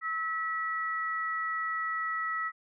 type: tone pair together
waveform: sine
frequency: 1298 / 1940.4 Hz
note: E6 / B6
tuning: -27 / -31 cents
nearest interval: perfect fifth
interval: 696 cents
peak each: -32 / -33 dBFS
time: 0.01-2.52 s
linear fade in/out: 50 ms
effects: none